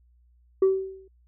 sine tone with exponential decay, 382.9 Hz, G4, 41 cents flat, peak -12 dBFS, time 0.62-1.08 s, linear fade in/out 5 ms, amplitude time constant 100 ms, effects tanh soft clip ceiling -14 dBFS + added 60 Hz sine -57 dBFS peak until 1.27 s

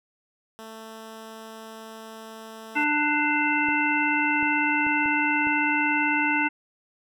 10% pulse tone, 222 Hz, A3, 16 cents sharp, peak -31 dBFS, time 0.59-2.84 s, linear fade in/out 0 ms
harmonic tone, 297 Hz, D4, 20 cents sharp, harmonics 1 / 3 / 5 / 7 / 9, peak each -27 / -27 / -27 / -27 / -27 dBFS, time 2.75-6.49 s, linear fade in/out 20 ms
clicks, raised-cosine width 2 ms, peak -26 dBFS, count 5, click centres 3.686 / 4.428 / 4.867 / 5.059 / 5.471 s
effects none

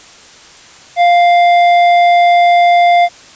sine tone with hard clipping, 698.5 Hz, F5, in tune, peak -7 dBFS, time 0.96-3.09 s, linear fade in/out 50 ms, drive 9 dB, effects white hiss -38 dBFS RMS until 3.35 s + resampled to 16000 Hz

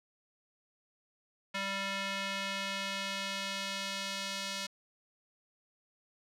square tone with band-pass filter sweep, 196 Hz, G3, in tune, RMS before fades -37 dBFS, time 1.54-4.67 s, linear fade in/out 10 ms, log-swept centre 2400 to 4300 Hz, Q 1.1, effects none

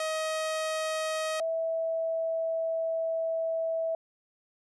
sawtooth / sine tone pair in turn, 631 / 653.3 Hz, D#5 / E5, +24 / -16 cents, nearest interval minor second, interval 60 cents, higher second, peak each -25 / -27 dBFS, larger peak first, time 0-1.4 / 1.4-3.95 s, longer second, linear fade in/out 2 ms, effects resampled to 24000 Hz

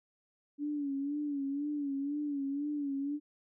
sine tone with vibrato, 285.4 Hz, D4, 49 cents flat, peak -32 dBFS, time 0.58-3.2 s, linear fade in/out 50 ms, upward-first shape sine, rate 2 Hz, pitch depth 69 cents each way, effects none

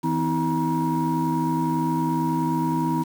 sine tone cluster, 160.9 / 253.1 / 322.6 / 952 Hz, E3 / B3 / E4 / A#5, -42 / +43 / -37 / +36 cents, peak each -25 dBFS, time 0.03-3.04 s, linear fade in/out 20 ms, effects tanh soft clip ceiling -14 dBFS + 7-bit

